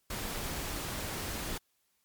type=noise; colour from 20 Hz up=pink; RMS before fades=-37 dBFS; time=0.1-1.58 s; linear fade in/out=5 ms; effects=white hiss -75 dBFS RMS until 2.04 s + MP3 96 kbps